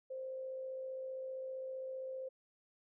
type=tone with amplitude modulation; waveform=sine; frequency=523.3 Hz; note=C5; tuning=in tune; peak=-39 dBFS; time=0.1-2.29 s; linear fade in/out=10 ms; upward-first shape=sine; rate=55.3 Hz; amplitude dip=30%; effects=none